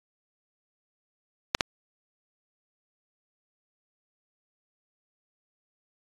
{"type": "clicks", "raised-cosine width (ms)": 0.2, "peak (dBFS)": -3, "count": 2, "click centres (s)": [1.549, 1.608], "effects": ["AAC 32 kbps"]}